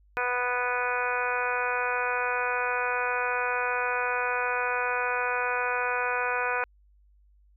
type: harmonic tone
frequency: 246.8 Hz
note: B3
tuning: 1 cent flat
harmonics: 2 / 3 / 4 / 5 / 6 / 7 / 8 / 9 / 10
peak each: -33 / -35 / -32 / -35 / -30 / -38 / -42 / -40 / -34 dBFS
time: 0.17-6.64 s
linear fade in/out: 0 ms
effects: added 50 Hz sine -57 dBFS peak until 7.56 s